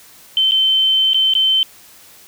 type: tone with dropouts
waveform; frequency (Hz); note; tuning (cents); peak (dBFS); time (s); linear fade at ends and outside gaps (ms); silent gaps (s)
sine; 3086; G7; -28; -11; 0.37-1.63; 1; 0.511-0.519 / 1.134-1.144 / 1.337-1.351
effects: white hiss -44 dBFS RMS until 2.27 s